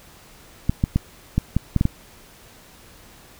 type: clicks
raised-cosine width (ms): 5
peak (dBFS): -5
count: 8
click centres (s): 0.695 / 0.839 / 0.96 / 1.38 / 1.566 / 1.763 / 1.811 / 1.854
effects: pink hiss -48 dBFS RMS until 3.39 s